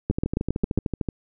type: two click trains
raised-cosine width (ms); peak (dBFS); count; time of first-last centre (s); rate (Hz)
3; -9 / -12; 6 / 14; 0.1-0.777 / 0.11-1.087; 7.39 / 13.3
effects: none